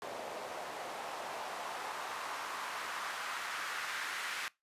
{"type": "noise with band-pass filter sweep", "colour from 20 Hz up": "white", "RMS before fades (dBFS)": -41, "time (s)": [0.02, 4.48], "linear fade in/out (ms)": 0, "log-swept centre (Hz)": [580, 1700], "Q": 1.7, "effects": ["noise-tail reverb RT60 0.2 s tail -22 dB re dry", "resampled to 32000 Hz"]}